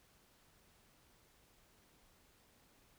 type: silence
effects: pink hiss -69 dBFS RMS until 2.98 s